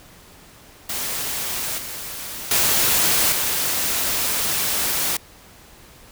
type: noise with level steps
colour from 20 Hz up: white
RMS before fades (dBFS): -26 / -32 / -18 / -22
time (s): 0.89-5.17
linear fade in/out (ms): 5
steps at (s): 1.78 / 2.51 / 3.32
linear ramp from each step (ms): 2
effects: pink hiss -47 dBFS RMS until 6.11 s